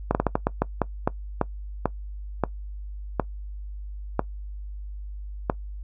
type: slowing click train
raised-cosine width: 1 ms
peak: -6 dBFS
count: 15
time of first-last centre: 0.11-5.499 s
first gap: 39 ms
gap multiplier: 1.31
effects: noise-tail reverb RT60 0.1 s tail -20 dB re dry + added 50 Hz sine -33 dBFS peak until 5.83 s